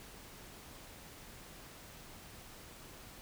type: silence
effects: pink hiss -53 dBFS RMS until 3.21 s